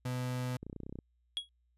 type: tone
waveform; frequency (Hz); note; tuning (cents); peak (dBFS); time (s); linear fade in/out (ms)
35% pulse; 125.7; B2; +31; -32; 0.05-0.57; 5
type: clicks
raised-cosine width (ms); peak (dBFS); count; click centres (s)
3; -30; 12; 0.63 / 0.666 / 0.698 / 0.729 / 0.763 / 0.803 / 0.834 / 0.865 / 0.895 / 0.926 / 0.956 / 0.988
type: tone with exponential decay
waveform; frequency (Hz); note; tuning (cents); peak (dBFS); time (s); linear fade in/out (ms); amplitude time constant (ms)
triangle; 3322; G#7; 0; -27; 1.37-1.49; 0; 24
effects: added 60 Hz sine -70 dBFS peak until 1.77 s + resampled to 32000 Hz